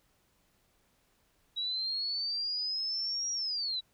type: linear two-way sweep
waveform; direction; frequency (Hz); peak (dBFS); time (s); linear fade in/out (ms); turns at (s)
sine; up then down; 3859 to 5700 to 3859; -31; 1.56-3.81; 20; 3.32
effects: pink hiss -71 dBFS RMS until 3.93 s